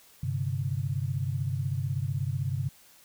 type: chord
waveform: sine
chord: G suspended fourth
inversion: none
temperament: equal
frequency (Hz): 98 / 130.81 / 146.83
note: G2 / C3 / D3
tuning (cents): 0 / 0 / 0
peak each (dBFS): -32 / -30 / -34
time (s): 0.23-2.69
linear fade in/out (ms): 5
effects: white hiss -57 dBFS RMS until 3.04 s